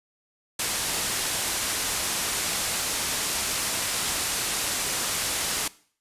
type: low-pass noise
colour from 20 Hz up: white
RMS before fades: -28 dBFS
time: 0.59-5.68 s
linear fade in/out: 5 ms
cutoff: 11000 Hz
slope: 24 dB/octave
effects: noise-tail reverb RT60 0.5 s tail -20 dB re dry + resampled to 32000 Hz